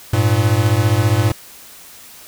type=beating tone pair; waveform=square; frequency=100.3 / 115.3 Hz; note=G2 / A#2; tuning=+40 / -19 cents; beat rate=15 Hz; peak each=-16 dBFS; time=0.13-1.32 s; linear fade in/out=5 ms; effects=white hiss -40 dBFS RMS until 2.27 s